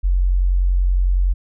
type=tone; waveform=sine; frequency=45.35 Hz; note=F#1; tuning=34 cents flat; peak=-13 dBFS; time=0.03-1.34 s; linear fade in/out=20 ms; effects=none